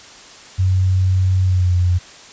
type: tone with pitch glide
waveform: sine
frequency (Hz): 93.4 to 89.34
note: F#2 to F2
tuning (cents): +17 to +40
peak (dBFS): -12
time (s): 0.58-1.99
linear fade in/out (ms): 20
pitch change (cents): -77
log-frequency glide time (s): 1.43-1.75
effects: white hiss -40 dBFS RMS until 2.32 s + resampled to 16000 Hz